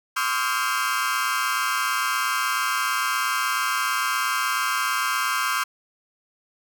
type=tone cluster; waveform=35% pulse; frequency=1040 / 1147 / 1276 / 1393 / 1586 Hz; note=C6 / D6 / D#6 / F6 / G6; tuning=-11 / -41 / +43 / -5 / +20 cents; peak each=-27 dBFS; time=0.16-5.64 s; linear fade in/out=10 ms; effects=none